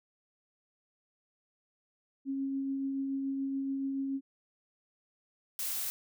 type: tone with tremolo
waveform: sine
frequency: 271.9 Hz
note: C#4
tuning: 33 cents flat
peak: -30 dBFS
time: 2.25-4.21 s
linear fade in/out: 50 ms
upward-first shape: triangle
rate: 7 Hz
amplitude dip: 25%
type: noise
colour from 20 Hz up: blue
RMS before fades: -35 dBFS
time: 5.59-5.9 s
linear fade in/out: 0 ms
effects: none